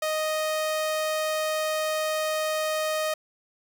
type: tone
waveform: sawtooth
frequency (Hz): 622.3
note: D#5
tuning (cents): 0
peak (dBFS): -21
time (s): 0.02-3.14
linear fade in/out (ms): 5
effects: none